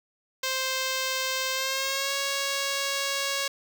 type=tone with pitch glide; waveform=5% pulse; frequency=523.3 to 553.5 Hz; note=C5 to C#5; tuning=0 to -3 cents; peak=-15 dBFS; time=0.43-3.48 s; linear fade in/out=5 ms; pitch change=+97 cents; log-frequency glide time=1.53-2.13 s; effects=none